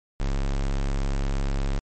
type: tone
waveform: square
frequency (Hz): 34.23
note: C#1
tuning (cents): -21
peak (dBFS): -23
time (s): 0.2-1.79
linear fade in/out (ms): 0
effects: MP3 32 kbps